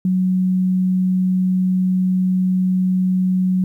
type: tone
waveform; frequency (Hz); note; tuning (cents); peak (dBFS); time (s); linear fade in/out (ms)
sine; 185; F#3; 0; -14; 0.05-3.64; 2
effects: 9-bit